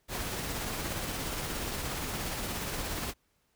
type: noise with tremolo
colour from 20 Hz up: pink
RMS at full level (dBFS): -34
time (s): 0.08-3.14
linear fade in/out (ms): 50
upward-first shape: triangle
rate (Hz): 17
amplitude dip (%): 30
effects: pink hiss -73 dBFS RMS until 3.55 s